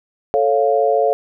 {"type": "chord", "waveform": "sine", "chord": "A augmented", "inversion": "none", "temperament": "equal", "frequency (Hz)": [440, 554.4, 698.5], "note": ["A4", "C#5", "E#5"], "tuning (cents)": [0, 0, 0], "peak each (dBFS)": -17, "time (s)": [0.34, 1.13], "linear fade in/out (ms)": 0, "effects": []}